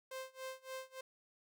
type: tone with tremolo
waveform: sawtooth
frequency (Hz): 523.3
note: C5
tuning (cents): 0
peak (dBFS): -38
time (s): 0.11-1.01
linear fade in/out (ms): 5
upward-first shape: sine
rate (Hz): 3.5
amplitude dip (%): 95
effects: none